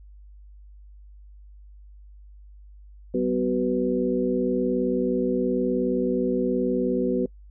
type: tone cluster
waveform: sine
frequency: 191.9 / 250.9 / 377.2 / 494.4 Hz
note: G3 / B3 / F#4 / B4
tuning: -37 / +28 / +33 / +2 cents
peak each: -29 / -25 / -26 / -27 dBFS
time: 3.14-7.26 s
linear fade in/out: 5 ms
effects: noise-tail reverb RT60 0.1 s tail -25 dB re dry + added 50 Hz sine -44 dBFS peak until 7.5 s